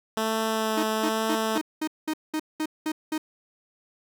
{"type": "tone with vibrato", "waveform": "10% pulse", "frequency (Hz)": 220, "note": "A3", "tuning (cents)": 0, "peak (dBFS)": -16, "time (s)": [0.17, 1.58], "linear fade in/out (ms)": 2, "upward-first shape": "sine", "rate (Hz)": 1.1, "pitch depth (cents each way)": 14}
{"type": "tone bursts", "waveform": "45% pulse", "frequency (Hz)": 311.1, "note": "D#4", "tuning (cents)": 0, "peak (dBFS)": -25, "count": 10, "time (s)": [0.77, 3.18], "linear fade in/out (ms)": 5, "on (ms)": 61, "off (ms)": 200}
{"effects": []}